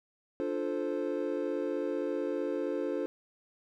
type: chord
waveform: triangle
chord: D minor seventh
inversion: none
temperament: equal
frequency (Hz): 293.7 / 349.2 / 440 / 523.3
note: D4 / F4 / A4 / C5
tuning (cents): 0 / 0 / 0 / 0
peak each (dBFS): -34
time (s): 0.4-3.06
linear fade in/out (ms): 0
effects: none